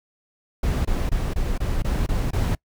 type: noise bursts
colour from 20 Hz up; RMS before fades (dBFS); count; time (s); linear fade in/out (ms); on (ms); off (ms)
brown; -22; 8; 0.63-2.551; 5; 220; 23
effects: noise-tail reverb RT60 0.1 s tail -25 dB re dry